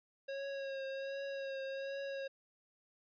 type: tone with vibrato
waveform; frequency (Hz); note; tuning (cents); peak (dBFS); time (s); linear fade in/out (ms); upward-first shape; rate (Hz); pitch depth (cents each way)
square; 545; C#5; -29; -40; 0.28-2.28; 10; triangle; 1.3; 30
effects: resampled to 11025 Hz